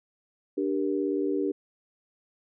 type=chord; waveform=sine; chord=G minor; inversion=second; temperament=just; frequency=294 / 392 / 470.4 Hz; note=D4 / G4 / Bb4; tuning=+2 / 0 / +16 cents; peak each=-28 / -28 / -33 dBFS; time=0.57-1.52 s; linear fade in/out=10 ms; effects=none